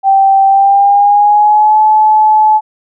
sine tone with pitch glide, 780 to 860.5 Hz, G5 to A5, -9 to -39 cents, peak -4 dBFS, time 0.03-2.61 s, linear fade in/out 50 ms, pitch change +170 cents, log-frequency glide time 0.47-1.79 s, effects none

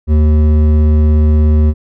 triangle tone with hard clipping, 76.4 Hz, D#2, 31 cents flat, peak -8 dBFS, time 0.07-1.74 s, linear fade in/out 50 ms, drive 14 dB, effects none

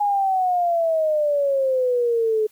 sine exponential sweep, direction down, 830.6 to 426.5 Hz, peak -17 dBFS, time 0-2.47 s, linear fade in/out 10 ms, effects white hiss -57 dBFS RMS until 2.51 s

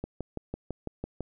click train, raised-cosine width 2 ms, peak -20 dBFS, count 8, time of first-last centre 0.04-1.207 s, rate 6 Hz, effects none

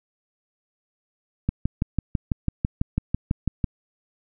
click train, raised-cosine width 5 ms, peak -9 dBFS, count 14, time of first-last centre 1.49-3.642 s, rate 6.04 Hz, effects none

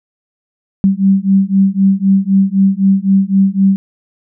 sine beating tone pair, 192.3 / 196.2 Hz, G3 / G3, -33 / +2 cents, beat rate 3.9 Hz, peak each -11 dBFS, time 0.84-3.76 s, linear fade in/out 0 ms, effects none

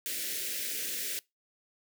white band-stop noise, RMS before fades -35 dBFS, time 0.06-1.19 s, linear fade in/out 0 ms, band 550 to 1600 Hz, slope 48 dB/octave, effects noise-tail reverb RT60 0.2 s tail -23 dB re dry + high-pass 300 Hz 12 dB/octave

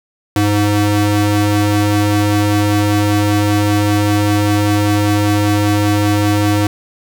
45% pulse ring-modulated tone, 206.9 Hz, G#3, 6 cents flat, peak -8 dBFS, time 0.36-6.67 s, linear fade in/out 2 ms, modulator 106 Hz, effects none

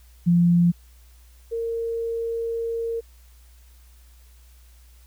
sine tone pair in turn, 173 / 460.3 Hz, F3 / A#4, -16 / -22 cents, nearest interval octave + perfect fourth, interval 1694 cents, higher second, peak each -14 / -24 dBFS, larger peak first, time 0.26-0.72 / 1.51-3.01 s, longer second, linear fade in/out 20 ms, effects added 60 Hz sine -48 dBFS peak until 5.06 s + white hiss -59 dBFS RMS until 5.06 s

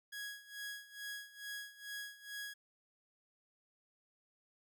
sawtooth tone with tremolo, 1661.2 Hz, G#6, in tune, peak -38 dBFS, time 0.12-2.54 s, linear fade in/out 10 ms, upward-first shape sine, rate 2.3 Hz, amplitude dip 85%, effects none

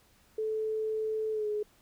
sine tone with pitch glide, 436 to 420.7 Hz, A4 to G#4, -16 to +22 cents, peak -29 dBFS, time 0.38-1.63 s, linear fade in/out 5 ms, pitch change -62 cents, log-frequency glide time 1.32-1.47 s, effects pink hiss -64 dBFS RMS until 1.81 s

